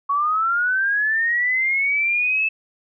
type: linear sweep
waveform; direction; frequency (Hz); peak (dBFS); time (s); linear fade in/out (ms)
sine; up; 1108.7 to 2629; -17; 0.09-2.49; 10
effects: none